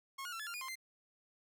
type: tone with pitch steps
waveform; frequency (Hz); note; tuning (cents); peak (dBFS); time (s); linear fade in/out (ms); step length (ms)
sawtooth; 1086 / 1439 / 1346 / 1717 / 1392 / 2444 / 1050 / 2081; C#6 / F#6 / E6 / A6 / F6 / D#7 / C6 / C7; -36 / -49 / +36 / -43 / -6 / -32 / +6 / -10; -38; 0.18-0.756; 10; 72
effects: none